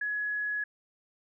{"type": "tone", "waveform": "sine", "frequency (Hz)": 1685, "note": "G#6", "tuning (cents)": 25, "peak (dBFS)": -29, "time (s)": [0.01, 0.64], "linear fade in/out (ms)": 5, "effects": []}